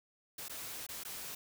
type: noise with dropouts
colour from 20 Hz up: white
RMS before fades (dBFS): -44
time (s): 0.38-1.35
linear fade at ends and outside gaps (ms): 5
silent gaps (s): 0.484-0.495 / 0.867-0.888 / 1.036-1.049
effects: none